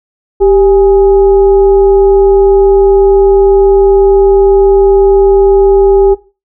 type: tone with frequency modulation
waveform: sine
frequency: 392 Hz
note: G4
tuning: in tune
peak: -3 dBFS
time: 0.4-6.15 s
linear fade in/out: 20 ms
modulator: 433 Hz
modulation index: 0.44
effects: noise-tail reverb RT60 0.3 s tail -17 dB re dry